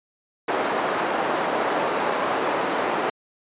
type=band-pass noise; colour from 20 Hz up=white; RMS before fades=-24 dBFS; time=0.48-3.1 s; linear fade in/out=5 ms; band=340 to 960 Hz; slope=12 dB/octave; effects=resampled to 8000 Hz